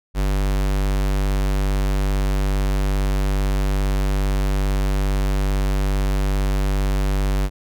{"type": "tone", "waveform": "square", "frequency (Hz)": 48.82, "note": "G1", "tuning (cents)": -6, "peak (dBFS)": -18, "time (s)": [0.14, 7.5], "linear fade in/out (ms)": 50, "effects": []}